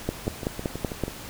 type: two click trains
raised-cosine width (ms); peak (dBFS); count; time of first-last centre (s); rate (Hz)
2; -11 / -18; 6 / 6; 0.09-1.037 / 0.27-1.08; 5.28 / 6.17
effects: pink hiss -40 dBFS RMS until 1.29 s